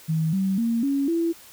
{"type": "tone with pitch steps", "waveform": "sine", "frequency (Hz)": [159.6, 192, 231, 277.9, 334.3], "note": ["D#3", "G3", "A#3", "C#4", "E4"], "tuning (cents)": [44, -36, -16, 4, 24], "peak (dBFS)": -20, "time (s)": [0.08, 1.33], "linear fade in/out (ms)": 20, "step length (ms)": 250, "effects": ["white hiss -48 dBFS RMS until 1.52 s"]}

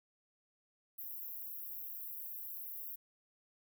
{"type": "high-pass noise", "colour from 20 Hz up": "pink", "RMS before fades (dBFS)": -45, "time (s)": [0.98, 2.96], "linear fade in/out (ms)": 10, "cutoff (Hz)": 12000, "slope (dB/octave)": 96, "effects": []}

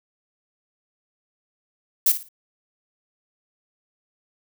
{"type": "noise with echo", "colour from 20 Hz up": "violet", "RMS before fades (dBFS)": -17, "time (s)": [2.06, 2.12], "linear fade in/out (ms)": 5, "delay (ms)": 56, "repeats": 3, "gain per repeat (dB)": -11, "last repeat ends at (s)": 2.288, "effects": []}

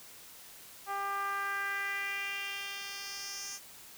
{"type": "tone with band-pass filter sweep", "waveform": "10% pulse", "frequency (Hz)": 397.5, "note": "G4", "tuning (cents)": 24, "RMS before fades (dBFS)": -37, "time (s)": [0.86, 3.6], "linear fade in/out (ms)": 50, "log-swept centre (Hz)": [920, 6700], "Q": 2.6, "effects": ["white hiss -52 dBFS RMS until 3.97 s"]}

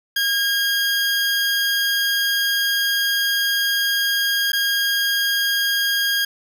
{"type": "tone with dropouts", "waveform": "20% pulse", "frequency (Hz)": 1625, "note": "G#6", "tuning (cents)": -38, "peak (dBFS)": -13, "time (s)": [0.16, 6.25], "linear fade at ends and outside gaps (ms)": 5, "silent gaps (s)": [4.52, 4.531], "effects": []}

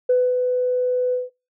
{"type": "tone with ADSR envelope", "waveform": "sine", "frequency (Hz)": 500, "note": "B4", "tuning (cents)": 21, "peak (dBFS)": -12, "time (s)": [0.09, 1.3], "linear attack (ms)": 8, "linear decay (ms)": 240, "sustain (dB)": -5, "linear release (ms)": 170, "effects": ["noise-tail reverb RT60 0.3 s tail -24 dB re dry", "tanh soft clip ceiling -9 dBFS"]}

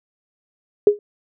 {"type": "tone with exponential decay", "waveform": "sine", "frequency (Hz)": 413.5, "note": "G#4", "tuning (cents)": -8, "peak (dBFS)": -4, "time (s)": [0.87, 0.99], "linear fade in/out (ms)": 2, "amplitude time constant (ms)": 26, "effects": []}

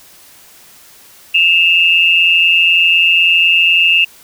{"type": "tone pair together", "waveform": "sine", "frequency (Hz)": [2625, 2797], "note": ["E7", "F7"], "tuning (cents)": [-8, 2], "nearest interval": "minor second", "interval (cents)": 110, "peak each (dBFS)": -10, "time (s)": [1.34, 4.05], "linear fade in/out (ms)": 10, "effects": ["white hiss -42 dBFS RMS until 4.23 s"]}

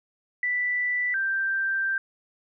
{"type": "tone pair in turn", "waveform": "sine", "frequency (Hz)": [1975.5, 1571.4], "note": ["B6", "G6"], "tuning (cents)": [0, 4], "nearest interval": "major third", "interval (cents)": 396, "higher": "first", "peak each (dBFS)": -23, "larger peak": "neither", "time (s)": [[0.43, 1.14], [1.14, 1.98]], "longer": "second", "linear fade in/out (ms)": 2, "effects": []}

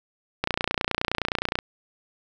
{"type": "click train", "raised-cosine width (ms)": 0.3, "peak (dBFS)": -7, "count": 35, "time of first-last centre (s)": [0.44, 1.589], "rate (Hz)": 29.6, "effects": []}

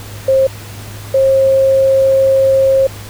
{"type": "tone pair in turn", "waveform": "sine", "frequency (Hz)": [533, 536], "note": ["C5", "C5"], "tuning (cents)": [32, 42], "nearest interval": "unison", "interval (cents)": 10, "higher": "second", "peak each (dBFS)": -7, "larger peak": "neither", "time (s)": [[0.28, 0.47], [1.14, 2.87]], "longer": "second", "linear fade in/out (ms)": 5, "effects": ["added 103 Hz sine -29 dBFS peak until 3.09 s", "pink hiss -33 dBFS RMS until 3.09 s"]}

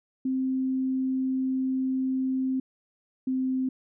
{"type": "tone pair in turn", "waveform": "sine", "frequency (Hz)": [261.6, 259.9], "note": ["C4", "C4"], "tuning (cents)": [0, -11], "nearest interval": "unison", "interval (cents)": 11, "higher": "first", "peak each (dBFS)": -24, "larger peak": "neither", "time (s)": [[0.25, 2.6], [3.27, 3.69]], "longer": "first", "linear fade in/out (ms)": 5, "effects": []}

